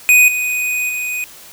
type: tone with level steps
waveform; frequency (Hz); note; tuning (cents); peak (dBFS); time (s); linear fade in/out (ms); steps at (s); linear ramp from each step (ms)
square; 2489; D#7; 0; -7 / -17 / -20; 0.09-1.24; 0; 0.28 / 0.89; 2
effects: white hiss -39 dBFS RMS until 1.52 s